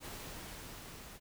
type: noise with level ramp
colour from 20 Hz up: pink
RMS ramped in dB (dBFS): -45 to -51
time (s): 0-1.2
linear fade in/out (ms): 50
effects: none